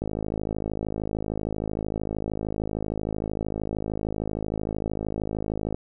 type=click train; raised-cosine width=2 ms; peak=-15 dBFS; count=305; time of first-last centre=0.02-5.745 s; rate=53.1 Hz; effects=none